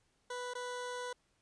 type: tone with dropouts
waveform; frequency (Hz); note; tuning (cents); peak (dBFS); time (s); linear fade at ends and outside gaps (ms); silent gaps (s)
20% pulse; 493.9; B4; 0; -34; 0.3-1.13; 5; 0.537-0.551
effects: pink hiss -75 dBFS RMS until 1.41 s + resampled to 22050 Hz